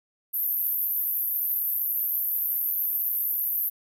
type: band-pass noise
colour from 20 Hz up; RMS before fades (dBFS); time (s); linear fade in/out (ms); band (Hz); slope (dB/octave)
white; -27; 0.33-3.7; 20; 12000 to 14000; 96
effects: none